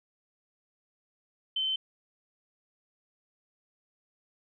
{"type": "tone", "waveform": "sine", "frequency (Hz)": 3077, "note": "G7", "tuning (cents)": -33, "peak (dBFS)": -27, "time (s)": [1.56, 1.76], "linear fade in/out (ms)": 5, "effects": []}